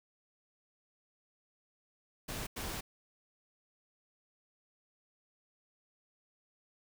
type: noise bursts at uneven times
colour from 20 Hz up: pink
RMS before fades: -40 dBFS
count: 2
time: 2.28-2.47 / 2.56-2.81 s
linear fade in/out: 10 ms
effects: none